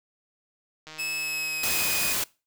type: click train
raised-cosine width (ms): 0.2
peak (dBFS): -25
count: 197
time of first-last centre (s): 0.87-2.126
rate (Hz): 156
type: tone with pitch glide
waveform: sawtooth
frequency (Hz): 2597 to 2491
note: E7 to D#7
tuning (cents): -26 to +1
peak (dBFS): -25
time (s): 0.98-2.14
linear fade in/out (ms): 20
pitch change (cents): -73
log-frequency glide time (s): 1.18-1.94
type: noise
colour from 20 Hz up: white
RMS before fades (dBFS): -27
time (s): 1.63-2.24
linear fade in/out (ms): 5
effects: noise-tail reverb RT60 0.3 s tail -23 dB re dry